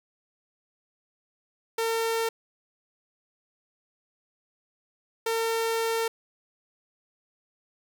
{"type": "tone bursts at uneven times", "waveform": "sawtooth", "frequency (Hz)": 454.1, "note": "A#4", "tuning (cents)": -45, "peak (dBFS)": -21, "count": 2, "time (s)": [[1.78, 2.29], [5.26, 6.08]], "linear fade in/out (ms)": 5, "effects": []}